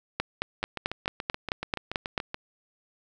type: two click trains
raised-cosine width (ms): 0.3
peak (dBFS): -16 / -10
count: 13 / 10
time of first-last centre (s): 0.63-2.344 / 0.2-2.178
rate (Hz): 7 / 4.55
effects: none